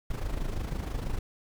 brown noise with amplitude modulation, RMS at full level -29 dBFS, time 0.1-1.19 s, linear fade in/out 5 ms, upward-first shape sine, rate 26.1 Hz, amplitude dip 65%, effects none

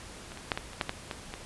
clicks, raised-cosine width 0.3 ms, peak -28 / -27 / -10 / -15 / -28 / -11 / -14 / -18 / -21 dBFS, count 9, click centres 0.319 / 0.374 / 0.518 / 0.575 / 0.733 / 0.812 / 0.894 / 1.112 / 1.339 s, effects pink hiss -46 dBFS RMS until 1.45 s + resampled to 24000 Hz

